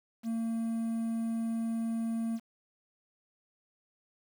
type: tone with quantisation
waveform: triangle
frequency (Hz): 227.4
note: A#3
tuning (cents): -43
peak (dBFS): -28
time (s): 0.23-2.4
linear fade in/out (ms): 50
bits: 9
effects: none